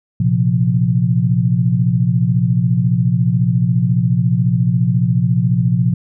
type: chord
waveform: sine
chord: Bb suspended second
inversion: none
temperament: equal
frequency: 116.54 / 130.81 / 174.61 Hz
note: Bb2 / C3 / F3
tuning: 0 / 0 / 0 cents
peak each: -16 dBFS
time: 0.2-5.94 s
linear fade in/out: 5 ms
effects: none